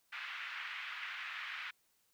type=band-pass noise; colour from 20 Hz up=white; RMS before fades=-44 dBFS; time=0.12-1.71 s; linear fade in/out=10 ms; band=1300 to 2600 Hz; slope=24 dB/octave; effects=white hiss -75 dBFS RMS until 2.13 s